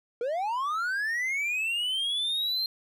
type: linear sweep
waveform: triangle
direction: up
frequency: 454.5 to 4186 Hz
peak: -25 dBFS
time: 0.21-2.66 s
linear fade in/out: 2 ms
effects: none